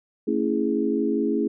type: chord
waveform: sine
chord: A major seventh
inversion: none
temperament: equal with one note detuned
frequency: 225.3 / 277.2 / 329.6 / 415.3 Hz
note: A3 / C#4 / E4 / G#4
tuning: +41 / 0 / 0 / 0 cents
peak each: -26 dBFS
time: 0.27-1.48 s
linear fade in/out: 10 ms
effects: none